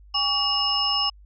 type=tone cluster; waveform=sine; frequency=807 / 1132 / 2866 / 5240 Hz; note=G#5 / C#6 / F7 / E8; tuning=-50 / +36 / +44 / -11 cents; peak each=-31 / -29 / -25 / -23 dBFS; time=0.14-1.1 s; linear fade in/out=10 ms; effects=added 50 Hz sine -46 dBFS peak until 1.25 s

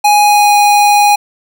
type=tone with pitch glide; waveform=square; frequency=830.6 to 823.9 Hz; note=G#5 to G#5; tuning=0 to -14 cents; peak=-6 dBFS; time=0.04-1.16 s; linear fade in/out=10 ms; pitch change=-14 cents; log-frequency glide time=0.23-0.55 s; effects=none

